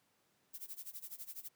violet noise with tremolo, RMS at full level -45 dBFS, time 0.53-1.49 s, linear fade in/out 20 ms, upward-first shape sine, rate 12 Hz, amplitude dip 90%, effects pink hiss -75 dBFS RMS until 1.55 s + high-pass 150 Hz 12 dB/octave

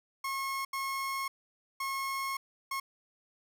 30% pulse tone bursts at uneven times, 1085 Hz, C#6, 37 cents flat, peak -30 dBFS, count 4, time 0.24-0.65 / 0.73-1.28 / 1.8-2.37 / 2.71-2.8 s, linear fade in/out 5 ms, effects none

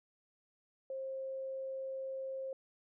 sine tone, 532 Hz, C5, 29 cents sharp, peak -38 dBFS, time 0.9-2.53 s, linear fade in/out 2 ms, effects none

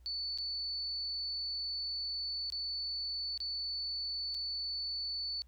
sine tone with dropouts, 4478 Hz, C#8, 17 cents sharp, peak -35 dBFS, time 0.06-5.42 s, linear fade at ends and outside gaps 0 ms, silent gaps 0.376-0.385 / 2.501-2.523 / 3.376-3.403 / 4.344-4.348 s, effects added 60 Hz sine -56 dBFS peak until 5.47 s + pink hiss -75 dBFS RMS until 5.47 s

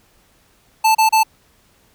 square tone bursts, 880 Hz, A5, in tune, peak -11 dBFS, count 3, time 0.84-1.234 s, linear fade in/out 10 ms, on 110 ms, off 32 ms, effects pink hiss -56 dBFS RMS until 1.94 s

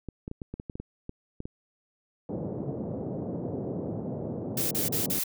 clicks, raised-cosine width 3 ms, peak -23 dBFS, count 12, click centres 0.087 / 0.279 / 0.314 / 0.418 / 0.54 / 0.599 / 0.698 / 0.755 / 0.8 / 1.094 / 1.404 / 1.455 s
pink band-pass noise, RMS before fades -34 dBFS, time 2.29-5.19 s, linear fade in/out 2 ms, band 110 to 580 Hz, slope 24 dB/octave
blue noise bursts, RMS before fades -29 dBFS, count 4, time 4.57-5.238 s, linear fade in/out 5 ms, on 140 ms, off 36 ms
effects none

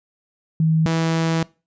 sine / sawtooth tone pair in turn, 159.7 / 163.43 Hz, D#3 / E3, +45 / -15 cents, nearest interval unison, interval 40 cents, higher second, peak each -14 dBFS, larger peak neither, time 0.6-0.86 / 0.86-1.43 s, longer second, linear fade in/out 2 ms, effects noise-tail reverb RT60 0.3 s tail -22 dB re dry + resampled to 16000 Hz

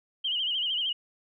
sine tone with vibrato, 3029 Hz, F#7, 40 cents sharp, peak -26 dBFS, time 0.24-0.93 s, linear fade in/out 10 ms, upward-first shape sine, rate 13 Hz, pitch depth 100 cents each way, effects none

